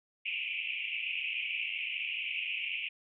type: band-pass noise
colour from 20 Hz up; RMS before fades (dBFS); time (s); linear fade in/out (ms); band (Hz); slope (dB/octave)
pink; -36; 0.25-2.89; 10; 2300 to 2900; 96
effects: none